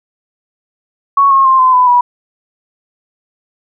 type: tone with pitch steps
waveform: sine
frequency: 1111 / 1082.5 / 1054.7 / 1027.7 / 1001.3 / 975.6 Hz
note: C#6 / C#6 / C6 / C6 / B5 / B5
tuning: +4 / -41 / +14 / -31 / +24 / -21 cents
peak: -5 dBFS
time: 1.17-2.01 s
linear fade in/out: 5 ms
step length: 140 ms
effects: none